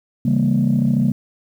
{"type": "chord", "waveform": "sine", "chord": "C# diminished seventh", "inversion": "none", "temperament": "equal with one note detuned", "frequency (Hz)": [138.59, 164.81, 199.77, 233.1], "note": ["C#3", "E3", "G3", "Bb3"], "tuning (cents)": [0, 0, 33, 0], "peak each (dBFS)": [-18, -23, -18, -17], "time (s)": [0.25, 1.12], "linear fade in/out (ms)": 5, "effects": ["tanh soft clip ceiling -8 dBFS", "8-bit"]}